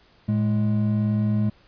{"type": "tone pair together", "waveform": "triangle", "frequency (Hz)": [111.24, 210], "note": ["A2", "G#3"], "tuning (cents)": [19, 19], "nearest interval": "major seventh", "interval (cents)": 1100, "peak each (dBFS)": -20, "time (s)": [0.28, 1.5], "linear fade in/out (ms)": 10, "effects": ["pink hiss -57 dBFS RMS until 1.67 s", "resampled to 11025 Hz"]}